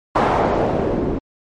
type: noise with low-pass filter sweep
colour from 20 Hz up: white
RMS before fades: -18 dBFS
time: 0.15-1.19 s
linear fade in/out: 10 ms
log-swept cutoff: 1000 to 330 Hz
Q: 1.5
effects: MP3 48 kbps